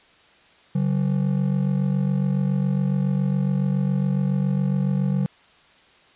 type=ring-modulated tone; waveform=triangle; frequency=164.81 Hz; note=E3; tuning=in tune; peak=-14 dBFS; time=0.75-5.26 s; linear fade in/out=0 ms; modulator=23.6 Hz; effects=white hiss -54 dBFS RMS until 6.15 s + resampled to 8000 Hz